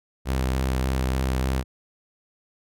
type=tone with vibrato; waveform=sawtooth; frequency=65 Hz; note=C2; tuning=11 cents flat; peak=-18 dBFS; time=0.25-1.64 s; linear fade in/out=50 ms; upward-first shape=square; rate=3.4 Hz; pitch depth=16 cents each way; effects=none